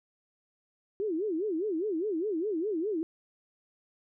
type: tone with vibrato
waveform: sine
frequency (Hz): 370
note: F#4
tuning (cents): 0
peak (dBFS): -28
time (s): 1-3.03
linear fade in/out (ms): 0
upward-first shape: sine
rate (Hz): 4.9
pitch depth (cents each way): 290
effects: none